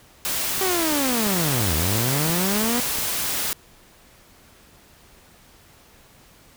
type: noise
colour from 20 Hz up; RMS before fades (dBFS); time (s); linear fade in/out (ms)
white; -25; 0.25-3.53; 0
type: click train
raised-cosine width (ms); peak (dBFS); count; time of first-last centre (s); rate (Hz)
3; -24; 8; 0.58-2.985; 2.91
type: linear two-way sweep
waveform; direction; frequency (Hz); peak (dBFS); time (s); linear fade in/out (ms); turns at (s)
sawtooth; down then up; 387.9 to 73.42 to 247.7; -18; 0.61-2.8; 0; 1.75
effects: pink hiss -52 dBFS RMS until 6.56 s